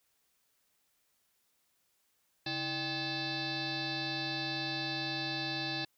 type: tone with frequency modulation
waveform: sine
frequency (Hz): 2173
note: C#7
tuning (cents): -35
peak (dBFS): -33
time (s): 2.46-5.85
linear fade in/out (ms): 5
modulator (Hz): 462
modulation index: 5.3
effects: white hiss -75 dBFS RMS until 5.97 s